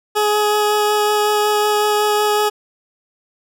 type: tone with vibrato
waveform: 20% pulse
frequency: 420 Hz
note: G#4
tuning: 19 cents sharp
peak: -9 dBFS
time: 0.15-2.5 s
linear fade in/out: 20 ms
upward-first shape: sine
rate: 5.4 Hz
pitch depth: 8 cents each way
effects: none